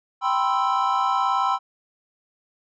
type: chord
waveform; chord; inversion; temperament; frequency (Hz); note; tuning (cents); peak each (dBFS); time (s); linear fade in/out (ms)
triangle; C major seventh; second; equal; 784 / 987.8 / 1046.5 / 1318.5; G5 / B5 / C6 / E6; 0 / 0 / 0 / 0; -23; 0.21-1.59; 50
effects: resampled to 16000 Hz